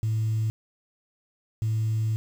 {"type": "tone pair in turn", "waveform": "sine", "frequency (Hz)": [110, 110], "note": ["A2", "A2"], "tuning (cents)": [0, 0], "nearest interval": "unison", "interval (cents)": 0, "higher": "neither", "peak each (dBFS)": -21, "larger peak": "neither", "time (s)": [[0.03, 0.5], [1.62, 2.16]], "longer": "second", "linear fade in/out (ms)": 0, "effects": ["tanh soft clip ceiling -20 dBFS", "8-bit"]}